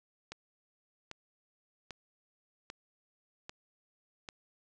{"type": "click train", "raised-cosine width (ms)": 0.2, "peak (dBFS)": -25, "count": 6, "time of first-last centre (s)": [0.32, 4.288], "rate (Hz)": 1.26, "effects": ["resampled to 22050 Hz"]}